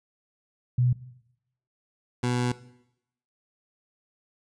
sine / 20% pulse tone pair in turn, 124 / 123.07 Hz, B2 / B2, +7 / -6 cents, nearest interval unison, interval 13 cents, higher first, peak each -19 dBFS, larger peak neither, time 0.78-0.93 / 2.23-2.52 s, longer second, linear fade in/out 5 ms, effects noise-tail reverb RT60 0.8 s tail -17 dB re dry + resampled to 22050 Hz

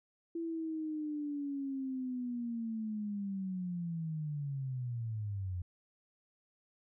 sine linear sweep, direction down, 335.7 to 87.31 Hz, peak -35 dBFS, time 0.35-5.62 s, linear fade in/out 5 ms, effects none

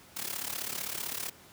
white noise with amplitude modulation, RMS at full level -33 dBFS, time 0.16-1.3 s, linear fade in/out 10 ms, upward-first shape sine, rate 35.6 Hz, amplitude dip 80%, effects pink hiss -55 dBFS RMS until 1.52 s + high-pass 80 Hz 12 dB/octave

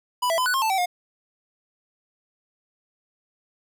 square tone with pitch steps, 990 / 660 / 1012 / 1483 / 1069 / 882 / 768 / 715 Hz, B5 / E5 / B5 / F#6 / C6 / A5 / G5 / F5, +4 / +2 / +42 / +4 / +37 / +4 / -36 / +41 cents, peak -21 dBFS, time 0.22-0.86 s, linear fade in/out 10 ms, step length 80 ms, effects none

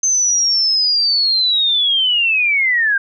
sine linear sweep, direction down, 6272 to 1568 Hz, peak -12 dBFS, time 0.03-2.98 s, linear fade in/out 5 ms, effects none

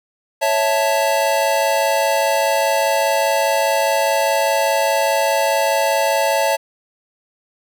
square chord, A major, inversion first, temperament equal, 554.4 / 659.3 / 880 Hz, C#5 / E5 / A5, 0 / 0 / 0 cents, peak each -20 dBFS, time 0.41-6.57 s, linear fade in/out 20 ms, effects none

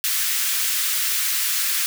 white high-pass noise, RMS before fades -22 dBFS, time 0.04-1.86 s, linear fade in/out 0 ms, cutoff 1400 Hz, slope 24 dB/octave, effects none

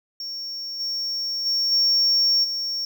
triangle tone with level steps, 5500 Hz, F8, 27 cents flat, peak -28 / -23 / -18 / -14 / -23 dBFS, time 0.2-2.85 s, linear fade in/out 2 ms, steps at 0.79 / 1.45 / 1.71 / 2.43 s, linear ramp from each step 20 ms, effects tanh soft clip ceiling -11 dBFS + 9-bit

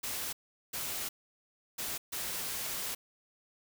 white noise bursts at uneven times, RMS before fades -37 dBFS, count 4, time 0.03-0.33 / 0.73-1.09 / 1.78-1.98 / 2.12-2.95 s, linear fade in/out 10 ms, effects none

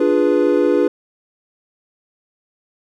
triangle chord, D diminished seventh, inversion none, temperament equal, 293.7 / 349.2 / 415.3 / 493.9 Hz, D4 / F4 / Ab4 / Cb5, 0 / 0 / 0 / 0 cents, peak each -16 dBFS, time 0-0.88 s, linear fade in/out 5 ms, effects none

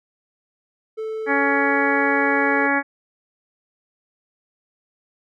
triangle tone, 439.1 Hz, A4, 4 cents flat, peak -23 dBFS, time 0.97-2.68 s, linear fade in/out 20 ms
harmonic tone, 280 Hz, C#4, 18 cents sharp, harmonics 1 / 2 / 3 / 4 / 5 / 6 / 7 / 8, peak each -23 / -27 / -24 / -28 / -27 / -22 / -26 / -28 dBFS, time 1.26-2.83 s, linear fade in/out 50 ms
effects none

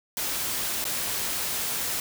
white noise with dropouts, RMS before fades -29 dBFS, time 0.17-2 s, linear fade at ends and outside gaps 1 ms, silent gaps 0.842-0.852 s, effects none

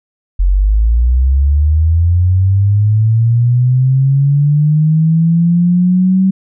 sine linear sweep, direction up, 43.7 to 191.6 Hz, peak -7 dBFS, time 0.39-6.31 s, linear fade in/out 10 ms, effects none

